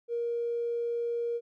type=tone with tanh clipping; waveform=triangle; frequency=471.1 Hz; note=A#4; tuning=18 cents sharp; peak=-28 dBFS; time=0.08-1.41 s; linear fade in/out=50 ms; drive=2 dB; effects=none